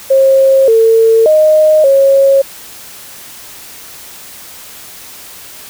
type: tone with pitch steps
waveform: sine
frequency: 537 / 450.3 / 619 / 547 Hz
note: C5 / A4 / D#5 / C#5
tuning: +45 / +40 / -9 / -23 cents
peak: -4 dBFS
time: 0.1-2.42 s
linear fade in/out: 10 ms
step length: 580 ms
effects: white hiss -32 dBFS RMS until 5.69 s